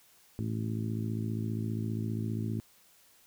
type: harmonic tone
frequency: 55 Hz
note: A1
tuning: in tune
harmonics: 2 / 3 / 4 / 5 / 6 / 7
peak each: -33 / -42 / -36 / -42 / -43 / -47 dBFS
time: 0.39-2.6 s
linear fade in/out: 0 ms
effects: white hiss -62 dBFS RMS until 3.26 s